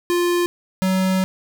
square tone pair in turn, 350 / 187.99 Hz, F4 / F#3, +4 / +28 cents, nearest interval major seventh, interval 1076 cents, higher first, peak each -17 / -17 dBFS, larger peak neither, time 0.1-0.46 / 0.82-1.24 s, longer second, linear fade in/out 0 ms, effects 9-bit

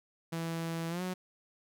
sawtooth tone with pitch glide, 165.3 to 183.41 Hz, E3 to F#3, +5 to -15 cents, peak -30 dBFS, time 0.32-1.14 s, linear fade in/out 10 ms, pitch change +180 cents, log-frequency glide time 0.89-1.02 s, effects none

